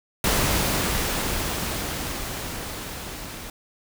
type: noise with level ramp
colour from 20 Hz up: pink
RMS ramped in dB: -21 to -37 dBFS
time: 0.24-3.5 s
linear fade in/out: 2 ms
effects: none